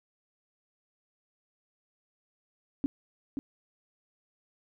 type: tone with echo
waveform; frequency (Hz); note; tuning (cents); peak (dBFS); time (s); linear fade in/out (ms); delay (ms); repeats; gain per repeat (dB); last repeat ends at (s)
sine; 277.2; C#4; 0; -24; 2.84-2.86; 0; 530; 1; -6; 3.39
effects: none